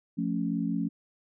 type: chord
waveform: sine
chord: F augmented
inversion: none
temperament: equal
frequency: 174.61 / 220 / 277.2 Hz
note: F3 / A3 / C#4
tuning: 0 / 0 / 0 cents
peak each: -31 dBFS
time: 0.17-0.89 s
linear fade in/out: 20 ms
effects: none